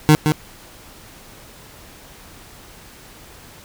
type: tone with echo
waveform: 25% pulse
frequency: 152.9 Hz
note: D#3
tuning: 30 cents flat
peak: -4 dBFS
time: 0.09-0.15 s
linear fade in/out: 0 ms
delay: 170 ms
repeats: 1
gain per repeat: -6 dB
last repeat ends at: 0.32 s
effects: pink hiss -43 dBFS RMS until 3.64 s